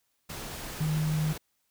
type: tone in noise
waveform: sine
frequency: 154.7 Hz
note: D#3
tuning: 10 cents flat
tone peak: -25 dBFS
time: 0.8-1.33 s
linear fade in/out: 10 ms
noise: pink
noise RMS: -39 dBFS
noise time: 0.29-1.38 s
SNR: +11 dB
effects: white hiss -75 dBFS RMS until 1.7 s